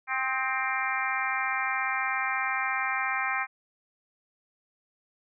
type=harmonic tone with a mistuned harmonic; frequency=263.1 Hz; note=C4; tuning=10 cents sharp; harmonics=3 / 4 / 5 / 6 / 7 / 8 / 9; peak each=-34 / -34 / -34 / -34 / -34 / -34 / -34 dBFS; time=0.07-3.47 s; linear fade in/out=50 ms; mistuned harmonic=5; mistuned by=-42 cents; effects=none